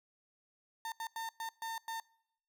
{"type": "tone bursts at uneven times", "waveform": "35% pulse", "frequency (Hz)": 905, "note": "A5", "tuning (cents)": 48, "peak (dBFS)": -36, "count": 6, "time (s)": [[0.85, 0.92], [1, 1.07], [1.16, 1.29], [1.4, 1.49], [1.62, 1.78], [1.88, 2]], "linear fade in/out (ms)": 2, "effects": ["noise-tail reverb RT60 0.8 s tail -25 dB re dry"]}